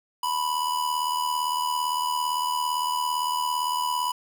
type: tone with amplitude modulation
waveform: square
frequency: 987.8 Hz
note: B5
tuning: in tune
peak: -22 dBFS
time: 0.23-4.12 s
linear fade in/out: 5 ms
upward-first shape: sine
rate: 77.7 Hz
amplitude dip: 60%
effects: 8-bit